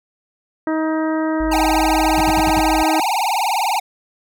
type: harmonic tone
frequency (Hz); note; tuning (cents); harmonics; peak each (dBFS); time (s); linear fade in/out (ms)
315.9; D#4; +26; 1 / 2 / 3 / 4 / 5 / 6; -18 / -24 / -28 / -30 / -32 / -34; 0.67-3; 2
type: tone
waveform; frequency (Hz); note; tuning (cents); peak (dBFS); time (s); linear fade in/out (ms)
sine; 51; G#1; -31; -24; 1.4-2.83; 5
type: tone with vibrato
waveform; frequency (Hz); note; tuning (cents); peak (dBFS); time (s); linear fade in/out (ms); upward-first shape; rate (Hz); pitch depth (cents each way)
square; 830.6; G#5; 0; -17; 1.51-3.8; 10; triangle; 20; 280
type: tone bursts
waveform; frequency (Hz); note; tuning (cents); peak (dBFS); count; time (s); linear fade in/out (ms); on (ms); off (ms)
20% pulse; 97.8; G2; -4; -17; 5; 2.17-2.602; 10; 44; 53
effects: none